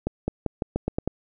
accelerating click train, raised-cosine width 2 ms, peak -11 dBFS, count 8, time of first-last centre 0.07-1.076 s, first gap 210 ms, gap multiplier 0.87, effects none

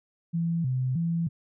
sine tone with vibrato, 146.83 Hz, D3, in tune, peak -24 dBFS, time 0.33-1.29 s, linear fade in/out 20 ms, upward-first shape square, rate 1.6 Hz, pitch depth 230 cents each way, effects none

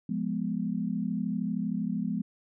sine chord, F diminished, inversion none, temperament equal, 174.61 / 207.7 / 246.9 Hz, F3 / Ab3 / Cb4, 0 / 0 / 0 cents, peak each -33 / -31 / -33 dBFS, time 0.09-2.22 s, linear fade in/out 5 ms, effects none

